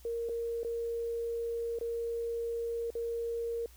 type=tone with dropouts; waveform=sine; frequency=465.4 Hz; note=A#4; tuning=3 cents flat; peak=-32 dBFS; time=0.05-3.66 s; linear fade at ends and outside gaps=2 ms; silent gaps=0.289-0.294 / 0.633-0.647 / 1.788-1.811 / 2.904-2.952 s; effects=added 60 Hz sine -54 dBFS peak until 3.76 s + white hiss -61 dBFS RMS until 3.76 s